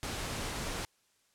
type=noise; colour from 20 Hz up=pink; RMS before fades=-37 dBFS; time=0.03-0.85 s; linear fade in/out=0 ms; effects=white hiss -71 dBFS RMS until 1.34 s + low-pass 10000 Hz 12 dB/octave